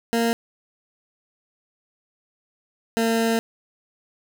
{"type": "tone pair in turn", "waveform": "20% pulse", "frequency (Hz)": [231.4, 227.4], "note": ["A#3", "A#3"], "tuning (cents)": [-13, -43], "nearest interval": "unison", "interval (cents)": 30, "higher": "first", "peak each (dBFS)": -14, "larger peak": "neither", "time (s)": [[0.13, 0.33], [2.97, 3.39]], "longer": "second", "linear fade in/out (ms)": 0, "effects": []}